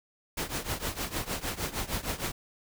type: noise with tremolo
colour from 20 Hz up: pink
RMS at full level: -30 dBFS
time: 0.37-2.32 s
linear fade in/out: 5 ms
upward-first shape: triangle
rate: 6.5 Hz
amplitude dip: 90%
effects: none